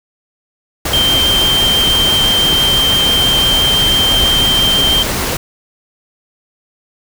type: tone in noise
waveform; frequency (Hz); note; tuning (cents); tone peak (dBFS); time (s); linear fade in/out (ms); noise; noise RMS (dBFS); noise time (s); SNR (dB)
sine; 3147; G7; +6; -10; 0.93-5.03; 5; pink; -17; 0.85-5.37; +4
effects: none